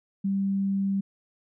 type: tone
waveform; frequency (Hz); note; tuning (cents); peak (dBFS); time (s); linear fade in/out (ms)
sine; 196; G3; 0; -23; 0.24-1.01; 10
effects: none